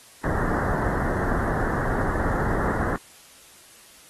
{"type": "low-pass noise", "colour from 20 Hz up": "pink", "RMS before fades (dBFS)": -25, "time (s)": [0.24, 2.96], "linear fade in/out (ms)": 0, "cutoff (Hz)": 1900, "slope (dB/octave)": 96, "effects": ["white hiss -50 dBFS RMS until 4.09 s", "AAC 32 kbps"]}